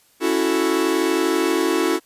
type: chord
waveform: 45% pulse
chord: F# minor seventh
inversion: second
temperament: equal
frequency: 277.2 / 329.6 / 370 / 440 Hz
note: C#4 / E4 / F#4 / A4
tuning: 0 / 0 / 0 / 0 cents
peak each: -26 / -21 / -22 / -25 dBFS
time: 0.2-2 s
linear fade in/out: 50 ms
effects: white hiss -57 dBFS RMS until 2.05 s + resampled to 32000 Hz